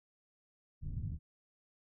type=low-pass noise; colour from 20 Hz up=white; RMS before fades=-39 dBFS; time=0.81-1.19 s; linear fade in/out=50 ms; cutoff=140 Hz; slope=24 dB/octave; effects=none